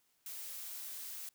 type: noise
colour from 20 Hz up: blue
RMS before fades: -45 dBFS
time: 0.26-1.29 s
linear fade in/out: 2 ms
effects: white hiss -75 dBFS RMS until 1.34 s